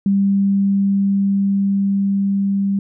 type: tone with level ramp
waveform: sine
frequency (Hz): 197.6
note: G3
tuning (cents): +14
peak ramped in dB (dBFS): -12 to -15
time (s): 0.06-2.79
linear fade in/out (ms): 2
effects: none